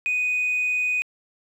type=tone; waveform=sine; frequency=2489 Hz; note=D#7; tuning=in tune; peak=-19 dBFS; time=0.06-1.02 s; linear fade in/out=0 ms; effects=tanh soft clip ceiling -18 dBFS + 9-bit